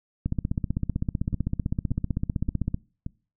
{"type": "two click trains", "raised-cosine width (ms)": 5, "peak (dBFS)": [-13, -19], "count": [40, 4], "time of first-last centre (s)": [[0.26, 2.744], [1.33, 3.064]], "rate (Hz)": [15.7, 1.73], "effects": ["noise-tail reverb RT60 0.4 s tail -24 dB re dry"]}